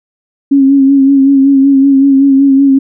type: tone with vibrato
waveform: sine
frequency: 273.7 Hz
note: C#4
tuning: 22 cents flat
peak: -3 dBFS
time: 0.51-2.79 s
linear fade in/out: 10 ms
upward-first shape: sine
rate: 5.3 Hz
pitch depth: 36 cents each way
effects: none